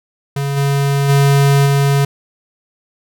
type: tone with level steps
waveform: square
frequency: 140 Hz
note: C#3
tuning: 18 cents sharp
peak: -17 / -13 / -9 / -11 dBFS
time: 0.36-2.05 s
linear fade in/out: 5 ms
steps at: 0.56 / 1.08 / 1.65 s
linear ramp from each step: 20 ms
effects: none